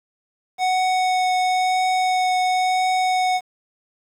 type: tone with vibrato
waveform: square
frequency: 740 Hz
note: F#5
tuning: in tune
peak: -18 dBFS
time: 0.58-3.41 s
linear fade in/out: 50 ms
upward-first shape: triangle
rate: 0.97 Hz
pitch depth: 9 cents each way
effects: low-pass 7000 Hz 12 dB/octave + 8-bit